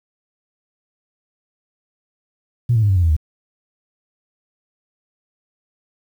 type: tone with pitch steps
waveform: sine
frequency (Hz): 120 / 111.32 / 103.27 / 95.8 / 88.87 / 82.44 / 76.47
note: B2 / A2 / G#2 / G2 / F2 / E2 / D#2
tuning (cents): -49 / +21 / -9 / -39 / +31 / +1 / -29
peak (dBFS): -11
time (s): 2.69-3.166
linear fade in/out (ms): 10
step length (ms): 68
effects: tanh soft clip ceiling -7 dBFS + 8-bit